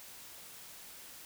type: silence
effects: white hiss -51 dBFS RMS until 1.25 s